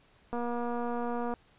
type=click train; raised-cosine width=1 ms; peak=-22 dBFS; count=242; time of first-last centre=0.33-1.338 s; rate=239 Hz; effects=pink hiss -63 dBFS RMS until 1.58 s + resampled to 8000 Hz